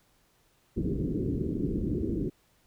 white low-pass noise, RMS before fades -30 dBFS, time 0.76-2.3 s, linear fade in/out 20 ms, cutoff 390 Hz, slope 48 dB/octave, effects pink hiss -67 dBFS RMS until 2.66 s

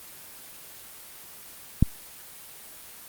click, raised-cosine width 5 ms, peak -4 dBFS, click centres 1.826 s, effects white hiss -45 dBFS RMS until 3.08 s + Opus 24 kbps

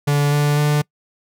45% pulse tone with pitch steps, 144.6 / 146.36 / 148.15 Hz, D3 / D3 / D3, -27 / -6 / +15 cents, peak -14 dBFS, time 0.07-0.82 s, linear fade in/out 10 ms, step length 250 ms, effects noise-tail reverb RT60 0.1 s tail -25 dB re dry

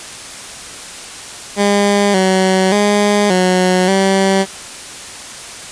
15% pulse tone with pitch steps, 202.7 / 188.3 / 205.9 / 183.4 / 193.2 Hz, G#3 / F#3 / G#3 / F#3 / G3, -42 / +31 / -15 / -15 / -25 cents, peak -4 dBFS, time 1.56-4.46 s, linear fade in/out 50 ms, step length 580 ms, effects white hiss -30 dBFS RMS until 5.71 s + resampled to 22050 Hz

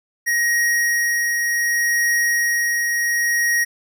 square tone with tremolo, 1886 Hz, A#6, 20 cents sharp, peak -16 dBFS, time 0.26-3.65 s, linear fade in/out 20 ms, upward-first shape triangle, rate 0.67 Hz, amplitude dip 30%, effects none

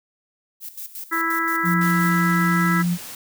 violet noise with tremolo, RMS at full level -33 dBFS, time 0.6-2.21 s, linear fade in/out 50 ms, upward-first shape square, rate 5.7 Hz, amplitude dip 75%
harmonic tone, 329.6 Hz, E4, in tune, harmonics 1 / 3 / 4 / 5 / 6, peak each -28 / -31 / -23 / -26 / -26 dBFS, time 1.11-2.83 s, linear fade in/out 20 ms
sine tone, 174.61 Hz, F3, in tune, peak -18 dBFS, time 1.63-2.98 s, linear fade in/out 50 ms
white noise, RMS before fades -36 dBFS, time 1.81-3.15 s, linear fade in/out 2 ms
effects none

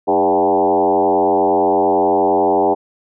sine tone with frequency modulation, 585 Hz, D5, 7 cents flat, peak -11 dBFS, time 0.07-2.75 s, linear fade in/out 20 ms, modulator 91.2 Hz, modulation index 3.1, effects none

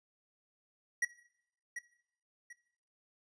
square tone with echo, 1918 Hz, A#6, 49 cents sharp, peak -29 dBFS, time 1.02-1.05 s, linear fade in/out 5 ms, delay 740 ms, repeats 2, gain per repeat -10 dB, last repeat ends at 2.53 s, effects noise-tail reverb RT60 0.7 s tail -18 dB re dry + resampled to 22050 Hz

